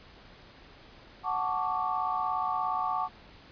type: chord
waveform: sine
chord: D major seventh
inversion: first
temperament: equal with one note detuned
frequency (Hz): 740 / 880 / 1117.7 / 1174.7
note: F#5 / A5 / C#6 / D6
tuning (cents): 0 / 0 / +14 / 0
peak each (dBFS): -33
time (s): 1.23-3.09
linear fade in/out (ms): 50
effects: pink hiss -53 dBFS RMS until 3.51 s + resampled to 11025 Hz